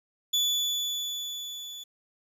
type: tone with level ramp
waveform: 35% pulse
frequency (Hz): 3457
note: A7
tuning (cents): -31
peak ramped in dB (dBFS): -20 to -37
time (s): 0.33-1.84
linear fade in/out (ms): 10
effects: resampled to 32000 Hz + 10-bit